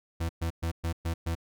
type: tone bursts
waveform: 40% pulse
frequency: 83 Hz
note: E2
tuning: 12 cents sharp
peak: -27 dBFS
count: 6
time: 0.2-1.352 s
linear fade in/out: 10 ms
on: 92 ms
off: 120 ms
effects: none